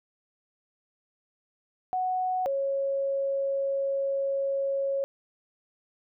sine tone pair in turn, 740 / 549.3 Hz, F#5 / C#5, 0 / -16 cents, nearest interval perfect fourth, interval 516 cents, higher first, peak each -25 dBFS, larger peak neither, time 1.93-2.46 / 2.46-5.04 s, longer second, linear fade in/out 0 ms, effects none

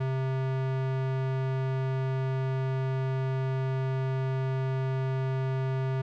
square tone with low-pass filter, 132 Hz, C3, 16 cents sharp, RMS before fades -29 dBFS, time 0-6.02 s, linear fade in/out 10 ms, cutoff 2400 Hz, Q 0.54, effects none

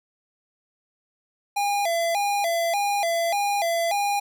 square tone with vibrato, 740 Hz, F#5, in tune, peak -22 dBFS, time 1.56-4.2 s, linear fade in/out 10 ms, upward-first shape square, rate 1.7 Hz, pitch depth 160 cents each way, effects none

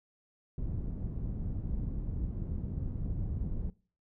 pink low-pass noise, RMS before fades -35 dBFS, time 0.58-3.7 s, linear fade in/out 2 ms, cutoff 170 Hz, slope 12 dB/octave, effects noise-tail reverb RT60 0.4 s tail -22 dB re dry

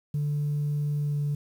sine tone with pitch glide, 146.83 to 145.4 Hz, D3 to D3, 0 to -17 cents, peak -23 dBFS, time 0.14-1.35 s, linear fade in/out 5 ms, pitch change -17 cents, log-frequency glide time 0.97-1.21 s, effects tanh soft clip ceiling -22 dBFS + 9-bit

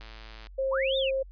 click train, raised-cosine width 0.2 ms, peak -29 dBFS, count 52, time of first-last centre 0.01-0.469 s, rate 111 Hz
sine tone, 534 Hz, C5, 35 cents sharp, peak -25 dBFS, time 0.58-1.23 s, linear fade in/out 10 ms
sine linear two-way sweep, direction up then down, 830.6 to 3729 to 2354 Hz, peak -29 dBFS, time 0.71-1.11 s, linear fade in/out 20 ms, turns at 0.97 s
effects added 46 Hz sine -44 dBFS peak until 1.31 s + resampled to 11025 Hz

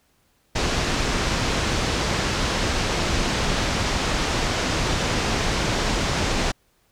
pink low-pass noise, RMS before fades -23 dBFS, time 0.55-6.52 s, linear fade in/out 10 ms, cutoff 6700 Hz, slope 24 dB/octave, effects pink hiss -64 dBFS RMS until 6.91 s

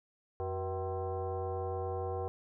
sine tone with frequency modulation, 196 Hz, G3, in tune, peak -33 dBFS, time 0.4-2.28 s, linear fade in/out 0 ms, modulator 285 Hz, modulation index 2.3, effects none

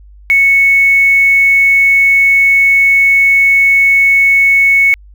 sine tone with quantisation, 2210 Hz, C#7, 6 cents flat, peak -5 dBFS, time 0.3-4.94 s, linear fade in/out 0 ms, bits 5, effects added 50 Hz sine -35 dBFS peak until 5.14 s

